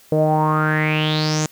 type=tone with low-pass filter sweep; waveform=sawtooth; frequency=154.4 Hz; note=D#3; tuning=13 cents flat; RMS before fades=-18 dBFS; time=0.12-1.46 s; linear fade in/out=2 ms; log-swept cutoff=520 to 7000 Hz; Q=7.3; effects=white hiss -50 dBFS RMS until 1.51 s